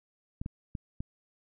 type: clicks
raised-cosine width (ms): 5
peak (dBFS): -23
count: 4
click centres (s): 0.415 / 0.461 / 0.752 / 1.005
effects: none